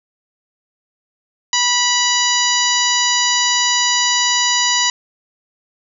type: harmonic tone with a mistuned harmonic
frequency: 980 Hz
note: B5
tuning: 14 cents flat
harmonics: 1 / 2 / 3 / 4 / 5 / 6 / 7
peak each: -21 / -21 / -21 / -21 / -21 / -21 / -21 dBFS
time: 1.53-4.9 s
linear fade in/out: 2 ms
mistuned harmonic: 5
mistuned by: -29 cents
effects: none